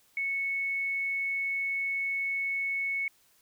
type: tone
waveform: sine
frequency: 2208 Hz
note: C#7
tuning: 7 cents flat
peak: -28 dBFS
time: 0.17-3.08 s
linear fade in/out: 2 ms
effects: white hiss -65 dBFS RMS until 3.41 s